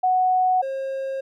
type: tone pair in turn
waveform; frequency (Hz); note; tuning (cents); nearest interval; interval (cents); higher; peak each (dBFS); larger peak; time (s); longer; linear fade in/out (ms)
sine / triangle; 740 / 536.8; F#5 / C5; 0 / +44; tritone; 556; first; -16 / -23; first; 0.03-0.62 / 0.62-1.21; neither; 10
effects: none